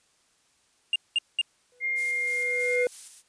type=tone bursts; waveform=triangle; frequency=2806 Hz; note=F7; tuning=8 cents sharp; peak=-19 dBFS; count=3; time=0.93-1.414 s; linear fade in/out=2 ms; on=28 ms; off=200 ms
type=tone with exponential growth; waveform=triangle; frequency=493.9 Hz; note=B4; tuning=in tune; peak=-19 dBFS; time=1.72-2.87 s; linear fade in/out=1 ms; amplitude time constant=250 ms
type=tone; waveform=sine; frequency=2119 Hz; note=C7; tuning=21 cents sharp; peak=-25 dBFS; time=1.8-2.87 s; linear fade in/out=50 ms
type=noise with tremolo; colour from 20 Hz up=violet; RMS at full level=-37 dBFS; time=1.95-3.23 s; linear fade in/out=50 ms; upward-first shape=square; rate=3.1 Hz; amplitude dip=40%
effects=white hiss -66 dBFS RMS until 3.28 s + resampled to 22050 Hz